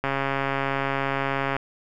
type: click train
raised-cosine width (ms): 0.5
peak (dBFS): -10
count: 210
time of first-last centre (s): 0.04-1.566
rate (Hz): 137
effects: none